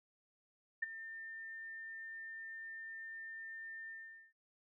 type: tone with ADSR envelope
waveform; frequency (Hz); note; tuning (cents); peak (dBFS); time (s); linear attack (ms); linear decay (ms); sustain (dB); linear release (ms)
sine; 1802; A6; +41; -31; 0.82-4.33; 9; 18; -14; 450
effects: none